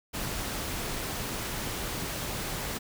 pink noise, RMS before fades -34 dBFS, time 0.13-2.79 s, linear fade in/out 20 ms, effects none

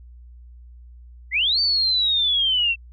sine linear two-way sweep, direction up then down, 1914 to 4600 to 2665 Hz, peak -17 dBFS, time 1.31-2.76 s, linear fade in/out 50 ms, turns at 1.6 s, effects added 60 Hz sine -41 dBFS peak until 2.92 s

